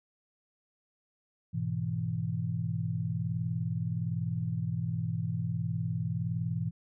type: chord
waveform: sine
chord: E major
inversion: first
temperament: equal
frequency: 103.83 / 123.47 / 164.81 Hz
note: G#2 / B2 / E3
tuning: 0 / 0 / 0 cents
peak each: -35 / -34 / -33 dBFS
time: 1.53-6.71 s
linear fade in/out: 20 ms
effects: none